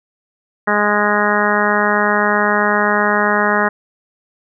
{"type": "harmonic tone", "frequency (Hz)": 207.7, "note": "G#3", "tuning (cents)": 0, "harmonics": [1, 2, 3, 4, 5, 6, 7, 8, 9], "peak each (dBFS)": [-21, -21, -21, -21, -21, -21, -21, -21, -21], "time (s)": [0.67, 3.69], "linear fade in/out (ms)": 10, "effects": []}